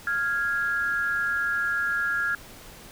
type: tone pair together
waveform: sine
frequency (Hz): 1396.9 / 1657.3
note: F6 / G#6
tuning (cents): 0 / -4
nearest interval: minor third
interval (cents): 296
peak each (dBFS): -26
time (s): 0.07-2.35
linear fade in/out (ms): 2
effects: pink hiss -46 dBFS RMS until 2.91 s